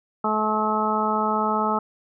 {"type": "harmonic tone", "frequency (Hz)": 215.2, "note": "A3", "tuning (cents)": -38, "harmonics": [1, 2, 3, 4, 5, 6], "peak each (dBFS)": [-27, -29, -30, -25, -29, -25], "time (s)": [0.24, 1.79], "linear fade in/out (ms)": 5, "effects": []}